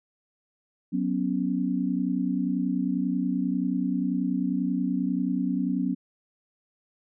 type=chord; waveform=sine; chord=F# suspended fourth; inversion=none; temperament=equal; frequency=185 / 246.9 / 277.2 Hz; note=F#3 / B3 / C#4; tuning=0 / 0 / 0 cents; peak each=-28 dBFS; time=0.92-5.95 s; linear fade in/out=20 ms; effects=none